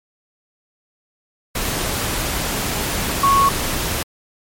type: tone in noise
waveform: sine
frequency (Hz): 1105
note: C#6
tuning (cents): -6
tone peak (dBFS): -11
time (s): 3.23-3.49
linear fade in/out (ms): 5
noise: pink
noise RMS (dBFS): -22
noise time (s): 1.55-4.03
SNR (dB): +8
effects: MP3 64 kbps